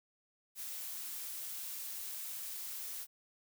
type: noise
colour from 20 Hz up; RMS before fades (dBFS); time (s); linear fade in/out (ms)
blue; -43; 0.55-3.07; 50
effects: none